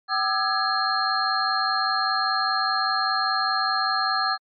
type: tone cluster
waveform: sine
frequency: 766 / 1206 / 1311 / 1670 / 4208 Hz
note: G5 / D6 / E6 / G#6 / C8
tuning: -40 / +46 / -10 / +9 / +9 cents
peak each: -27 dBFS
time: 0.08-4.38 s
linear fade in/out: 50 ms
effects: MP3 48 kbps